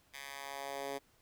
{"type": "tone with high-pass filter sweep", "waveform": "10% pulse", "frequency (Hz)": 139, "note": "C#3", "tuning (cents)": 5, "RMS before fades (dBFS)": -43, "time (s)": [0.13, 0.99], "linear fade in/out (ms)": 20, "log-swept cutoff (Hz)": [1900, 360], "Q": 1.2, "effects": ["pink hiss -69 dBFS RMS until 1.21 s"]}